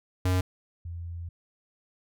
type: tone pair in turn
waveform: square / sine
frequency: 91.8 / 85.17 Hz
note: F#2 / F2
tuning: -13 / -43 cents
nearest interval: minor second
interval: 130 cents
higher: first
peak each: -23 / -34 dBFS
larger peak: first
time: 0.25-0.41 / 0.85-1.29 s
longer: second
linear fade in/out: 5 ms
effects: none